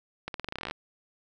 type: accelerating click train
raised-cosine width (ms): 0.3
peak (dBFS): -18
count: 15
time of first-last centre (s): 0.28-0.71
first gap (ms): 62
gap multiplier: 0.88
effects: none

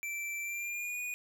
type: tone with pitch glide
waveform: square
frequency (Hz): 2338 to 2461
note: D7 to D#7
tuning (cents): -8 to -20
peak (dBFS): -36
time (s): 0.03-1.14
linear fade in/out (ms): 0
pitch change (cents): +88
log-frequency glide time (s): 0.41-1
effects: none

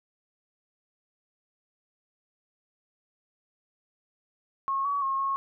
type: tone with pitch steps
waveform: sine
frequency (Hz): 1088 / 1132 / 1081 / 1091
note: C#6 / C#6 / C#6 / C#6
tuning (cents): -33 / +36 / -44 / -28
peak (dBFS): -25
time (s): 4.68-5.36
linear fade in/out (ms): 0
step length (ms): 170
effects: none

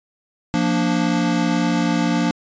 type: chord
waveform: square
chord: Bb major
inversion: second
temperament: equal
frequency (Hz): 174.61 / 233.1 / 293.7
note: F3 / Bb3 / D4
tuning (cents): 0 / 0 / 0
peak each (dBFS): -22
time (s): 0.54-2.31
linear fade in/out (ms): 0
effects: resampled to 16000 Hz

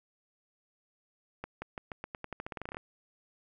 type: accelerating click train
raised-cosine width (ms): 0.5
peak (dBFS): -23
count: 18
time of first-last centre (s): 1.44-2.769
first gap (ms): 180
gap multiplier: 0.88
effects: none

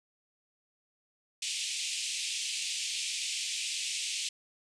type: band-pass noise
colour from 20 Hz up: pink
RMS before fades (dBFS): -35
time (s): 1.42-4.29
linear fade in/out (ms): 5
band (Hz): 2400 to 9000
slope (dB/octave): 48
effects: none

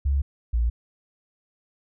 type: tone pair in turn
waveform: sine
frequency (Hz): 69.3 / 58.13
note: C#2 / A#1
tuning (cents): 0 / -4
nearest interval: minor third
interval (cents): 304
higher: first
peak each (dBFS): -19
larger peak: neither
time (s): 0.05-0.22 / 0.53-0.7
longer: neither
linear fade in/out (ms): 10
effects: none

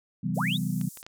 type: chord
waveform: sine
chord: C major seventh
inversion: none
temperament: equal with one note detuned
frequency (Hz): 130.81 / 164.81 / 192.41 / 246.9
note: C3 / E3 / G3 / B3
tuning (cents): 0 / 0 / -32 / 0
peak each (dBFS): -33 / -30 / -30 / -35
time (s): 0.23-0.89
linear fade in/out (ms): 10
type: band-pass noise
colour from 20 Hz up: white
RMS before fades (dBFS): -47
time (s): 0.34-1.03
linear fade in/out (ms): 20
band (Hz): 6500 to 14000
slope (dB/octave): 24
type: linear sweep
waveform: sine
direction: up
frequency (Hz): 311.1 to 3945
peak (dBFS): -27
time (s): 0.36-0.58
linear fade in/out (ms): 20
type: clicks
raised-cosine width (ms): 0.2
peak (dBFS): -27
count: 4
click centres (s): 0.813 / 0.973 / 1.029 / 1.065
effects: none

